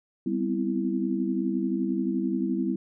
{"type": "chord", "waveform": "sine", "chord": "C major seventh", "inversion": "second", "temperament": "equal with one note detuned", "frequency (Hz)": [196, 250.1, 261.6, 329.6], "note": ["G3", "B3", "C4", "E4"], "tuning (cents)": [0, 22, 0, 0], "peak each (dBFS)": [-29, -30, -32, -29], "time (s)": [0.26, 2.76], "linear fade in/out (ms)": 5, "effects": []}